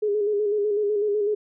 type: tone with vibrato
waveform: sine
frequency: 415.3 Hz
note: G#4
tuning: in tune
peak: -20 dBFS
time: 0.02-1.35 s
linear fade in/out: 10 ms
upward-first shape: square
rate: 8 Hz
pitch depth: 39 cents each way
effects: none